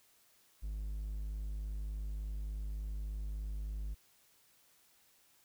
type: tone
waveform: triangle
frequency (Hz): 51.7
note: G#1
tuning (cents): -7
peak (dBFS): -35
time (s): 0.62-3.95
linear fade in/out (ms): 20
effects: white hiss -68 dBFS RMS until 5.44 s